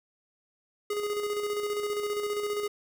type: tone with tremolo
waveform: square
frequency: 414.5 Hz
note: G#4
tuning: 3 cents flat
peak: -28 dBFS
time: 0.9-2.68 s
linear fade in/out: 5 ms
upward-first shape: square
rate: 15 Hz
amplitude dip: 40%
effects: none